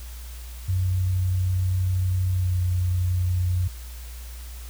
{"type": "tone with pitch glide", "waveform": "sine", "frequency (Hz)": [92.5, 90.49], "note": ["F#2", "F#2"], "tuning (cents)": [0, -38], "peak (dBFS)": -20, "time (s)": [0.68, 3.68], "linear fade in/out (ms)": 10, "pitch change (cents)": -38, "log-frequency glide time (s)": [2.31, 2.59], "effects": ["added 60 Hz sine -35 dBFS peak until 4.69 s", "white hiss -46 dBFS RMS until 4.69 s"]}